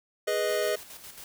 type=chord; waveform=square; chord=G# minor; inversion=none; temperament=equal; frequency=415.3 / 493.9 / 622.3 Hz; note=G#4 / B4 / D#5; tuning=0 / 0 / 0 cents; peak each=-31 / -32 / -29 dBFS; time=0.27-0.76 s; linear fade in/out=10 ms
type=noise with tremolo; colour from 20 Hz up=white; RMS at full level=-44 dBFS; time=0.49-1.24 s; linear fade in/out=2 ms; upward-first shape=square; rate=7.3 Hz; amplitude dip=50%
effects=none